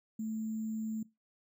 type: tone with sample-and-hold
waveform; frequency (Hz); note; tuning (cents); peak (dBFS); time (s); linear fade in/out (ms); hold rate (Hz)
sine; 219.6; A3; -3; -34; 0.19-1.03; 5; 7350
effects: noise-tail reverb RT60 0.2 s tail -19 dB re dry